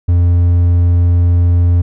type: tone with hard clipping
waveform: triangle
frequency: 87.31 Hz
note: F2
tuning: in tune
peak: -8 dBFS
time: 0.08-1.82 s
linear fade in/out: 10 ms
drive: 6 dB
effects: none